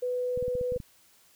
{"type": "tone", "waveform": "sine", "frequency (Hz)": 497.1, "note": "B4", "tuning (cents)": 11, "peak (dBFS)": -27, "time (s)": [0.02, 0.78], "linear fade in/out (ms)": 10}
{"type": "clicks", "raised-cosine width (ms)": 5, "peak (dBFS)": -27, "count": 8, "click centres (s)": [0.375, 0.426, 0.481, 0.553, 0.612, 0.722, 0.762, 0.802]}
{"effects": ["white hiss -61 dBFS RMS until 1.35 s"]}